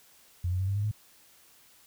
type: tone with pitch steps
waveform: sine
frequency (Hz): 88.2 / 91.57 / 95.08 / 98.72 / 102.49 / 106.41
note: F2 / F#2 / F#2 / G2 / G#2 / G#2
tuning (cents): +18 / -17 / +48 / +13 / -22 / +43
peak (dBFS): -26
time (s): 0.44-0.914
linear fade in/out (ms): 5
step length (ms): 79
effects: white hiss -59 dBFS RMS until 1.86 s